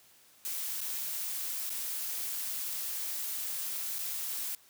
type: noise with dropouts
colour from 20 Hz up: blue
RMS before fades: -36 dBFS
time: 0.45-4.55 s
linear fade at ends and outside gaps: 1 ms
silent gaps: 0.806-0.813 / 1.695-1.702 / 3.986-3.99 s
effects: white hiss -61 dBFS RMS until 4.69 s + high-pass 60 Hz 12 dB/octave